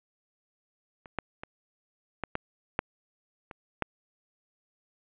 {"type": "clicks", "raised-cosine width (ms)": 0.5, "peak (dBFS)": [-30, -14, -23, -16, -14, -10, -26, -12], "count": 8, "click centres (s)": [1.058, 1.187, 1.435, 2.237, 2.354, 2.791, 3.512, 3.823], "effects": ["resampled to 8000 Hz", "8-bit"]}